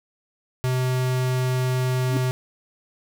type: tone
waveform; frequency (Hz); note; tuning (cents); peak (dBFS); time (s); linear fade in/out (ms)
square; 127.9; C3; -39; -21; 0.64-2.31; 0
type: tone with exponential growth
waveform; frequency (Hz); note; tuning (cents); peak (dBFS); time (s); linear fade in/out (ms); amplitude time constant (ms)
sine; 277.2; C#4; 0; -20; 2.03-2.17; 0; 30
effects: none